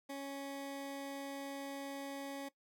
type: tone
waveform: 20% pulse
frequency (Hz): 277.2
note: C#4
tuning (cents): 0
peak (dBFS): -37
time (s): 0.09-2.49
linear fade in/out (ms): 10
effects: noise-tail reverb RT60 0.1 s tail -18 dB re dry